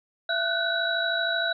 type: tone cluster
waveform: sine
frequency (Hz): 671 / 1468 / 1521 / 3900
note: E5 / F#6 / F#6 / B7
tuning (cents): +31 / -14 / +47 / -23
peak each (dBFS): -29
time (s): 0.29-1.53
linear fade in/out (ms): 5
effects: none